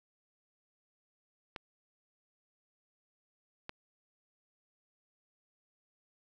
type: clicks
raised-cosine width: 0.3 ms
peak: -24 dBFS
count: 2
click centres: 1.562 / 3.694 s
effects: none